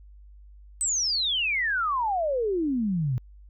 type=exponential sweep; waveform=sine; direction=down; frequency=8300 to 118.7 Hz; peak=-23 dBFS; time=0.81-3.18 s; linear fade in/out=0 ms; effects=added 50 Hz sine -46 dBFS peak until 3.49 s